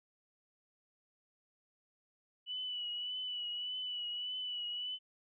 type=tone with vibrato; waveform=sine; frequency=2960 Hz; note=F#7; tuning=in tune; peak=-37 dBFS; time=2.46-4.99 s; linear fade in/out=50 ms; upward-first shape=triangle; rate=1.7 Hz; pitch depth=40 cents each way; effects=none